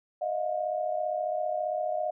sine tone cluster, 618 / 653 / 716 Hz, D#5 / E5 / F5, -12 / -17 / +43 cents, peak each -30 / -38 / -31 dBFS, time 0.21-2.11 s, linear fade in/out 10 ms, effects none

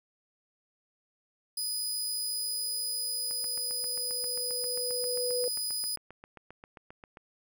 20% pulse tone, 4977 Hz, D#8, in tune, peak -25 dBFS, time 1.57-5.96 s, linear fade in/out 5 ms
sine tone with exponential growth, 493.8 Hz, B4, in tune, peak -28 dBFS, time 2.03-5.48 s, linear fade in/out 2 ms, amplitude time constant 750 ms
click train, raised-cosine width 0.5 ms, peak -32 dBFS, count 30, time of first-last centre 3.31-7.172 s, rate 7.51 Hz
effects none

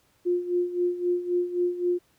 sine tone with tremolo, 354.2 Hz, F4, 24 cents sharp, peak -20 dBFS, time 0.25-1.99 s, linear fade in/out 20 ms, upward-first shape sine, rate 3.8 Hz, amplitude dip 75%, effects pink hiss -65 dBFS RMS until 2.18 s + high-pass 60 Hz 12 dB/octave

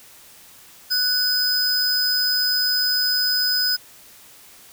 square tone pair together, 1490 / 5023 Hz, F#6 / D#8, +12 / +16 cents, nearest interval octave + major sixth, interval 2104 cents, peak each -27 / -19 dBFS, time 0.9-3.77 s, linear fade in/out 20 ms, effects white hiss -47 dBFS RMS until 4.72 s

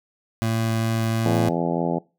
25% pulse tone, 112.9 Hz, A2, 45 cents sharp, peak -17 dBFS, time 0.42-1.49 s, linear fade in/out 0 ms
harmonic tone, 84.7 Hz, E2, 48 cents sharp, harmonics 2 / 3 / 4 / 5 / 6 / 7 / 8 / 9 / 10, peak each -26 / -28 / -29 / -30 / -31 / -31 / -32 / -33 / -33 dBFS, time 1.25-1.99 s, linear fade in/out 10 ms
effects noise-tail reverb RT60 0.3 s tail -22 dB re dry

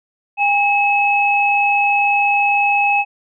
sine tone pair together, 812 / 2578 Hz, G#5 / E7, -39 / -39 cents, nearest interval octave + minor sixth, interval 2000 cents, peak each -15 dBFS, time 0.37-3.05 s, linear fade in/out 50 ms, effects none

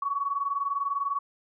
sine tone pair together, 1108.7 / 1128.7 Hz, C#6 / C#6, 0 / +31 cents, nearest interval unison, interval 31 cents, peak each -31 / -28 dBFS, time 0.02-1.19 s, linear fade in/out 5 ms, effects none

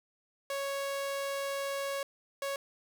sawtooth tone bursts at uneven times, 554.4 Hz, C#5, in tune, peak -29 dBFS, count 2, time 0.5-2.03 / 2.42-2.56 s, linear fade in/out 2 ms, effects none

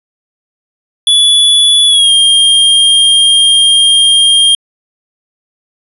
square tone with pitch glide, 3425 to 3214 Hz, A7 to G7, -47 to +43 cents, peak -5 dBFS, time 1.07-4.55 s, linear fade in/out 2 ms, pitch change -110 cents, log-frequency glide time 1.87-2.11 s, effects resampled to 32000 Hz

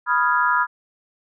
sine chord, F half-diminished seventh, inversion second, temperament equal, 987.8 / 1244.5 / 1396.9 / 1661.2 Hz, Cb6 / Eb6 / F6 / Ab6, 0 / 0 / 0 / 0 cents, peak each -20 / -22 / -21 / -24 dBFS, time 0.06-0.67 s, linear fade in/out 50 ms, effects none

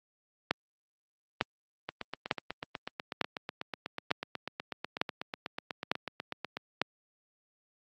two click trains, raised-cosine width 0.3 ms, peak -9 / -19 dBFS, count 8 / 39, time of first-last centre 0.51-6.816 / 1.89-6.57 s, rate 1.11 / 8.12 Hz, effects high-pass 150 Hz 12 dB/octave + Opus 48 kbps

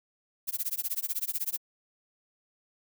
violet noise with tremolo, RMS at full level -29 dBFS, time 0.47-1.58 s, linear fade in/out 20 ms, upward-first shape sine, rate 16 Hz, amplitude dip 100%, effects none

